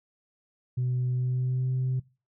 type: tone with pitch glide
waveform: sine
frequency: 125.6 to 128.91 Hz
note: B2 to C3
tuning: +30 to -25 cents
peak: -23 dBFS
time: 0.77-2 s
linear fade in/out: 10 ms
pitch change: +45 cents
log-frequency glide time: 1.13-1.73 s
effects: noise-tail reverb RT60 0.3 s tail -21 dB re dry + tanh soft clip ceiling -22 dBFS